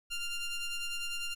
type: ring-modulated tone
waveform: 40% pulse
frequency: 1395 Hz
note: F6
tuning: 2 cents flat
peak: -30 dBFS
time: 0.1-1.35 s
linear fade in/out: 20 ms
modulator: 1390 Hz
effects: low-pass 12000 Hz 12 dB/octave + 12-bit